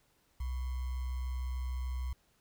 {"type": "tone with sample-and-hold", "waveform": "sine", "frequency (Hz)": 63.3, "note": "B1", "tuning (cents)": 43, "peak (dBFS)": -33, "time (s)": [0.4, 2.13], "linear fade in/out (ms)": 5, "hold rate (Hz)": 1050, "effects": ["pink hiss -71 dBFS RMS until 2.4 s"]}